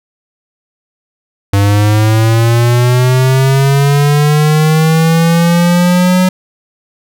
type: linear sweep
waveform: square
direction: up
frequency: 99 to 185 Hz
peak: -7 dBFS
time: 1.53-6.29 s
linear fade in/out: 5 ms
effects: none